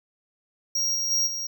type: tone with level steps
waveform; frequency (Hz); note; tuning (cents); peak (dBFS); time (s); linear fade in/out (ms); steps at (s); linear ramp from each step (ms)
square; 5630; F8; +13; -23 / -25 / -21 / -29; 0.75-1.47; 5; 0.94 / 1.1 / 1.26; 20
effects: none